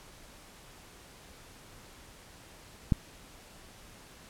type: click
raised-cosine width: 5 ms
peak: -11 dBFS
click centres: 2.922 s
effects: pink hiss -53 dBFS RMS until 4.29 s + low-pass 12000 Hz 12 dB/octave